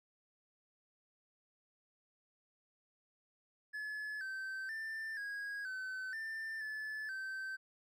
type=tone with pitch steps; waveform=triangle; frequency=1712 / 1548 / 1782 / 1646 / 1523 / 1786 / 1732 / 1548 Hz; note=A6 / G6 / A6 / G#6 / F#6 / A6 / A6 / G6; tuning=-48 / -22 / +22 / -16 / +50 / +25 / -28 / -22 cents; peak=-38 dBFS; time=3.73-7.57 s; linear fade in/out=20 ms; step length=480 ms; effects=none